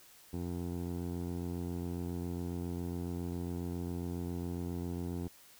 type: tone with low-pass filter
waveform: 15% pulse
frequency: 87.31 Hz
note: F2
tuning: in tune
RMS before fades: -38 dBFS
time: 0.33-5.28 s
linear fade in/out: 5 ms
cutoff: 530 Hz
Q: 0.88
effects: white hiss -59 dBFS RMS until 5.59 s